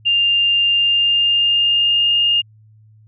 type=tone with pitch glide; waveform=sine; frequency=2800 to 2828 Hz; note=F7 to F7; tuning=+4 to +21 cents; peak=-12 dBFS; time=0.05-2.42 s; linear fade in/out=20 ms; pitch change=+17 cents; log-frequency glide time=0.73-2.14 s; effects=added 108 Hz sine -45 dBFS peak until 3.07 s